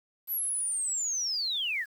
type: linear sweep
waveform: sine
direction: down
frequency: 12000 to 1600 Hz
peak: -28 dBFS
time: 0.27-1.86 s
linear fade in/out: 50 ms
effects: 9-bit